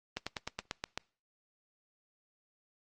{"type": "slowing click train", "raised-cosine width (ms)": 0.2, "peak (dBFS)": -17, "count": 8, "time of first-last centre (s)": [0.17, 0.976], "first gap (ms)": 96, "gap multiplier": 1.06, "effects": ["noise-tail reverb RT60 0.4 s tail -25 dB re dry", "Opus 24 kbps"]}